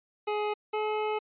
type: tone pair in turn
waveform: 25% pulse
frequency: 420 / 427.6 Hz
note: G#4 / A4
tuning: +19 / -49 cents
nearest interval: unison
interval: 32 cents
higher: second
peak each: -24 dBFS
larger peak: neither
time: 0.27-0.54 / 0.73-1.19 s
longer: second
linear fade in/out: 10 ms
effects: resampled to 8000 Hz